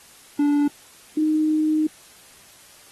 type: tone pair in turn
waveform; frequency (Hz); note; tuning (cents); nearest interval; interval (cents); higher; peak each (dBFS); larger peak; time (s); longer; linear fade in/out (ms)
triangle / sine; 290.1 / 309.4; D4 / D#4; -21 / -10; minor second; 111; second; -14 / -17; first; 0.39-0.68 / 1.17-1.87; second; 5
effects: white hiss -49 dBFS RMS until 2.91 s + AAC 32 kbps